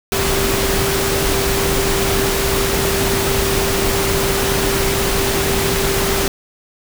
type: tone in noise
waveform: sine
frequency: 392 Hz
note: G4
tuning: in tune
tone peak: -20 dBFS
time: 0.12-6.28 s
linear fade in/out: 2 ms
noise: pink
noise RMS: -18 dBFS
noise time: 0.12-6.28 s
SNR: -5 dB
effects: none